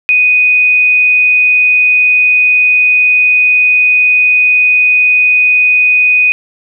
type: tone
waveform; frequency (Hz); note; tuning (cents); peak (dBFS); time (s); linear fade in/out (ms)
sine; 2489; D#7; 0; -5; 0.09-6.32; 0
effects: none